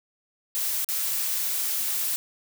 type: noise with dropouts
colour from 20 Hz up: blue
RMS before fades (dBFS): -27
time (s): 0.55-2.16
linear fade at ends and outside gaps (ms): 0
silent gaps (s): 0.846-0.888
effects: none